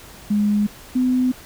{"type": "tone pair in turn", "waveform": "sine", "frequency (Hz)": [207.4, 253.5], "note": ["G#3", "B3"], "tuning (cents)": [-2, 45], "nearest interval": "minor third", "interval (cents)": 347, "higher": "second", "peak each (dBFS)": -15, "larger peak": "neither", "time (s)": [[0.3, 0.67], [0.95, 1.32]], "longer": "neither", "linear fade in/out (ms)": 10, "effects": ["pink hiss -42 dBFS RMS until 1.45 s"]}